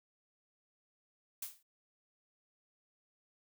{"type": "noise with exponential decay", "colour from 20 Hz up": "blue", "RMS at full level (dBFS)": -37, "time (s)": [1.42, 1.63], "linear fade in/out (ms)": 5, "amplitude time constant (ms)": 44, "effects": []}